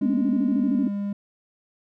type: tone with pitch glide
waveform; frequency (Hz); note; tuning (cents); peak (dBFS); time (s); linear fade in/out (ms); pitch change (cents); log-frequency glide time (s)
triangle; 206.4 to 201.9; G#3 to G#3; -10 to -49; -23; 0.01-1.13; 5; -39; 0.53-0.91
type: tone with vibrato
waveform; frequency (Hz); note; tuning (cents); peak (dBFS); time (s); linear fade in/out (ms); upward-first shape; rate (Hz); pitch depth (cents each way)
sine; 261.6; C4; 0; -20; 0.02-0.88; 5; square; 13; 130
effects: none